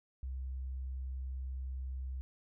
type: tone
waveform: sine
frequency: 65.1 Hz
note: C2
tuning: 8 cents flat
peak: -37 dBFS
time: 0.23-2.21 s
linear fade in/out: 0 ms
effects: none